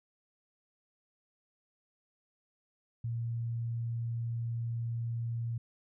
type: tone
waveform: sine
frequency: 116.54 Hz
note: A#2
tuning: in tune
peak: -32 dBFS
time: 3.04-5.58 s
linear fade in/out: 5 ms
effects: none